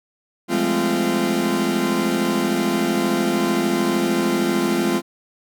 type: tone cluster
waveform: 40% pulse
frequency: 172.4 / 202.8 / 216 / 258.1 / 345 Hz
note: F3 / G#3 / A3 / C4 / F4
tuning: -22 / -41 / -32 / -23 / -21 cents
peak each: -29 / -25 / -24 / -23 / -21 dBFS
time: 0.48-5.02 s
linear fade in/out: 50 ms
effects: none